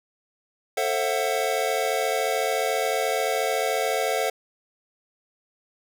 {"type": "chord", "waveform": "square", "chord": "F# half-diminished seventh", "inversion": "first", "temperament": "just", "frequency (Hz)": [444, 532.8, 666, 740], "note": ["A4", "C5", "E5", "F#5"], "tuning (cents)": [16, 31, 18, 0], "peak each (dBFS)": -29, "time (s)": [0.77, 4.3], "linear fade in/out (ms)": 5, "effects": []}